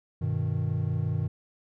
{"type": "chord", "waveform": "triangle", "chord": "G augmented", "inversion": "none", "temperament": "equal with one note detuned", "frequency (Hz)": [98, 123.47, 155.11], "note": ["G2", "B2", "D#3"], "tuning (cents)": [0, 0, -5], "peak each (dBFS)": -28, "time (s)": [0.21, 1.28], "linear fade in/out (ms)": 10, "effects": []}